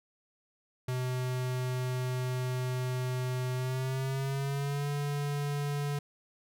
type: tone with pitch glide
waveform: square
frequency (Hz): 127 to 144.21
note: B2 to D3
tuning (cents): +49 to -31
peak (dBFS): -31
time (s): 0.88-5.99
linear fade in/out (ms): 5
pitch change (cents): +220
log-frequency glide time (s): 3.55-4.88
effects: none